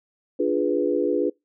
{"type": "chord", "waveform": "sine", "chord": "D diminished seventh", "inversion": "none", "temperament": "equal", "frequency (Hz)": [293.7, 349.2, 415.3, 493.9], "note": ["D4", "F4", "Ab4", "Cb5"], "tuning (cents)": [0, 0, 0, 0], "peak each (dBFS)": -25, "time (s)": [0.39, 1.3], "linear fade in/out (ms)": 10, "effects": ["noise-tail reverb RT60 0.2 s tail -25 dB re dry"]}